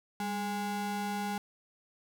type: ring-modulated tone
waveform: square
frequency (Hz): 310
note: D#4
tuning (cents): -6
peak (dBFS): -30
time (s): 0.2-1.38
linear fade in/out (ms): 2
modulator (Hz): 510
effects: none